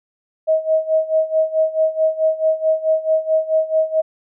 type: tone with tremolo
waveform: sine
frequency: 634 Hz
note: D#5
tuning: 32 cents sharp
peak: -11 dBFS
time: 0.47-4.02 s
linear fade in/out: 20 ms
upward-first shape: sine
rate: 4.6 Hz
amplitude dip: 85%
effects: none